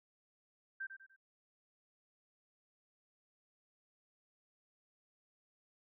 sine tone with echo, 1568 Hz, G6, in tune, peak -39 dBFS, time 0.8-0.87 s, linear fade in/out 10 ms, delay 98 ms, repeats 3, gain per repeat -8 dB, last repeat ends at 1.164 s, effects none

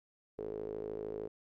sawtooth tone with band-pass filter, 53.2 Hz, G#1, 42 cents sharp, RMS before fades -41 dBFS, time 0.38-1.28 s, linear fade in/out 10 ms, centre 430 Hz, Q 7.5, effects none

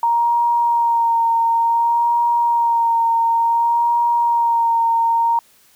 sine tone with vibrato, 932.3 Hz, A#5, in tune, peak -13 dBFS, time 0.03-5.39 s, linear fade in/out 2 ms, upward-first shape sine, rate 0.56 Hz, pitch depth 23 cents each way, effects white hiss -53 dBFS RMS until 5.75 s

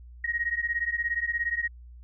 sine beating tone pair, 1874 / 1891 Hz, A#6 / A#6, +9 / +24 cents, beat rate 17 Hz, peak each -29 dBFS, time 0.24-1.68 s, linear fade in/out 5 ms, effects added 60 Hz sine -44 dBFS peak until 2.03 s

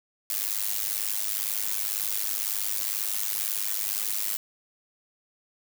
blue noise with amplitude modulation, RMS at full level -25 dBFS, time 0.3-4.37 s, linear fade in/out 2 ms, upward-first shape sine, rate 102 Hz, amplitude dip 95%, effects none

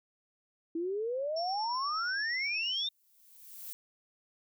sine exponential sweep, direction up, 322 to 3685 Hz, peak -31 dBFS, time 0.75-2.89 s, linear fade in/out 5 ms
sine tone with tremolo, 5450 Hz, F8, 43 cents flat, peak -36 dBFS, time 1.36-2.88 s, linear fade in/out 10 ms, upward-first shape triangle, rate 8.5 Hz, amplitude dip 35%
violet noise with exponential growth, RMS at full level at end -41 dBFS, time 2.76-3.73 s, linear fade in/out 0 ms, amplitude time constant 210 ms
effects none

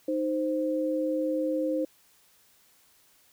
sine tone pair together, 310.2 / 521.7 Hz, D#4 / C5, -5 / -5 cents, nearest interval major sixth, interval 900 cents, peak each -28 dBFS, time 0.08-1.85 s, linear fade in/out 5 ms, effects white hiss -62 dBFS RMS until 3.32 s

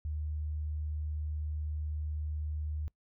sine tone, 76 Hz, D#2, 40 cents flat, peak -33 dBFS, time 0.05-2.88 s, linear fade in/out 0 ms, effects noise-tail reverb RT60 0.1 s tail -23 dB re dry

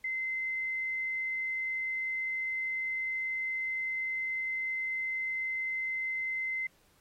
sine tone, 2065 Hz, C7, 23 cents flat, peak -31 dBFS, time 0.04-6.67 s, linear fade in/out 5 ms, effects pink hiss -67 dBFS RMS until 7 s + AAC 48 kbps

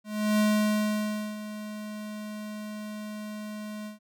square tone with ADSR envelope, 211.8 Hz, G#3, 34 cents sharp, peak -21 dBFS, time 0.04-3.99 s, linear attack 350 ms, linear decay 970 ms, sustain -15 dB, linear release 130 ms, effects none

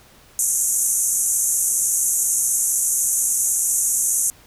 pink band-pass noise, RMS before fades -20 dBFS, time 0.39-4.3 s, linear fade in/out 0 ms, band 6200 to 12000 Hz, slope 96 dB/octave, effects pink hiss -50 dBFS RMS until 4.46 s

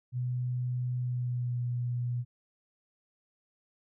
sine tone with pitch glide, 124.5 to 121.94 Hz, B2 to B2, +14 to -22 cents, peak -29 dBFS, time 0.12-2.25 s, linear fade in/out 50 ms, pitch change -36 cents, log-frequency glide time 0.98-1.6 s, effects none

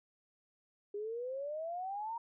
sine exponential sweep, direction up, 403.1 to 943 Hz, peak -37 dBFS, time 0.94-2.18 s, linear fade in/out 5 ms, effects none

